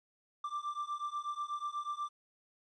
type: beating tone pair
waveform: triangle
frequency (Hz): 1174.7 / 1182.9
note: D6 / D6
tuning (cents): 0 / +12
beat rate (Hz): 8.2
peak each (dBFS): -38 / -37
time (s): 0.44-2.09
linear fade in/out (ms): 5
effects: resampled to 22050 Hz + 12-bit